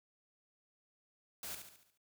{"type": "noise with echo", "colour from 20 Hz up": "white", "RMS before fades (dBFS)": -44, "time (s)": [1.43, 1.55], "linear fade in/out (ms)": 2, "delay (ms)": 71, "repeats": 6, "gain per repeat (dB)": -6, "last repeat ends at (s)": 1.976, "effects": []}